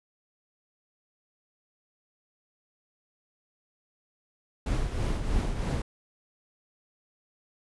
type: noise with tremolo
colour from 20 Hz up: brown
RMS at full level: -26 dBFS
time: 4.66-5.82 s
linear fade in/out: 5 ms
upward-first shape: triangle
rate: 3.1 Hz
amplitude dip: 55%
effects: resampled to 24000 Hz